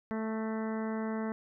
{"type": "harmonic tone with a mistuned harmonic", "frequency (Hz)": 220.2, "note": "A3", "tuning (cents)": 2, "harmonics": [1, 2, 3, 4, 5, 6, 7, 8, 9], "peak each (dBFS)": [-33, -39, -43, -45, -47, -49, -50, -51, -52], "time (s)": [0.11, 1.32], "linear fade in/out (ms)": 0, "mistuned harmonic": 8, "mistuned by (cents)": 21, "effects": []}